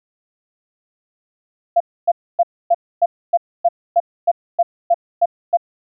sine tone bursts, 688 Hz, F5, 26 cents flat, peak -9 dBFS, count 13, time 1.76-5.572 s, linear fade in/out 10 ms, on 44 ms, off 270 ms, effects none

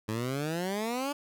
15% pulse exponential sweep, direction up, 105.8 to 293.7 Hz, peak -24 dBFS, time 0.08-1.13 s, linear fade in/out 10 ms, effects none

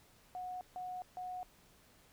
sine tone bursts, 731 Hz, F#5, 21 cents flat, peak -40 dBFS, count 3, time 0.35-1.43 s, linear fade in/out 0 ms, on 260 ms, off 150 ms, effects pink hiss -65 dBFS RMS until 2.12 s

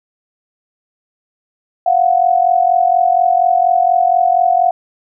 sine tone pair together, 694 / 738.2 Hz, F5 / F#5, -11 / -4 cents, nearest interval minor second, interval 107 cents, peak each -12 dBFS, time 1.86-4.71 s, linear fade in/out 5 ms, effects none

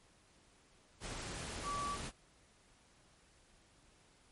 sine tone in noise, 1150 Hz, D6, 37 cents flat, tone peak -37 dBFS, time 1.63-1.98 s, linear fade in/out 50 ms, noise pink, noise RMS -44 dBFS, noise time 1-2.12 s, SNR +4 dB, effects pink hiss -67 dBFS RMS until 4.31 s + MP3 48 kbps

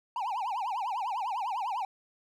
triangle tone with vibrato, 880 Hz, A5, in tune, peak -28 dBFS, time 0.16-1.85 s, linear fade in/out 2 ms, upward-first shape triangle, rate 10 Hz, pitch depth 300 cents each way, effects none

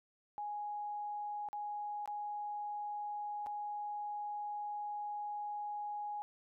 sine tone with dropouts, 830.6 Hz, G#5, in tune, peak -38 dBFS, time 0.38-6.22 s, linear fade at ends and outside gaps 0 ms, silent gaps 1.487-1.53 / 2.058-2.076 / 3.462-3.468 s, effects none

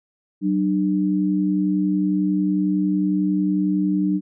sine tone pair together, 188.99 / 300 Hz, F#3 / D4, +37 / +37 cents, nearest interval minor sixth, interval 800 cents, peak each -20 dBFS, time 0.41-4.21 s, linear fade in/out 50 ms, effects none

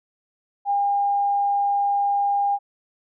sine tone, 806 Hz, G5, 48 cents sharp, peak -18 dBFS, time 0.65-2.59 s, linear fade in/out 50 ms, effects none

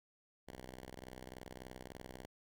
5% pulse ring-modulated tone, 63.5 Hz, B1, 49 cents sharp, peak -35 dBFS, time 0.47-2.26 s, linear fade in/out 10 ms, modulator 21.5 Hz, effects none

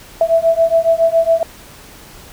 sine beating tone pair, 657 / 664.2 Hz, E5 / E5, -6 / +13 cents, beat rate 7.2 Hz, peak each -13 dBFS, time 0.21-1.43 s, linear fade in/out 2 ms, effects pink hiss -39 dBFS RMS until 2.32 s

